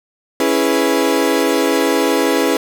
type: chord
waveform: 35% pulse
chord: C# minor seventh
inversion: none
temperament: equal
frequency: 277.2 / 329.6 / 415.3 / 493.9 Hz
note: C#4 / E4 / G#4 / B4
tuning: 0 / 0 / 0 / 0 cents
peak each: -17 dBFS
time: 0.4-2.57 s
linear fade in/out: 2 ms
effects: none